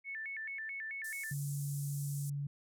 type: tone with vibrato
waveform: sine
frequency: 1975.5 Hz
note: B6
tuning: in tune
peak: -39 dBFS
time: 0.04-1.34 s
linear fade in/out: 50 ms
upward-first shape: square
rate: 4.6 Hz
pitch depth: 190 cents each way
type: band-pass noise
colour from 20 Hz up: white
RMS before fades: -49 dBFS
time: 1.04-2.3 s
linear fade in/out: 5 ms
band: 6600 to 12000 Hz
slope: 24 dB/octave
type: tone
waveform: sine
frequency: 142.5 Hz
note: C#3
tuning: 48 cents sharp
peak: -35 dBFS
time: 1.31-2.47 s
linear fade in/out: 5 ms
effects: none